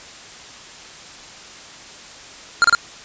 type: tone bursts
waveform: square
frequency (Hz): 1396.9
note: F6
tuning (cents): 0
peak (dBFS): -10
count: 3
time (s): 2.62-2.749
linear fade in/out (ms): 0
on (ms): 23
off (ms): 30
effects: white hiss -39 dBFS RMS until 3.04 s + resampled to 16000 Hz